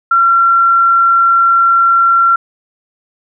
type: tone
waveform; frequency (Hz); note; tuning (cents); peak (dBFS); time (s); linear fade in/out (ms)
sine; 1365; F6; -40; -6; 0.11-2.36; 5
effects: none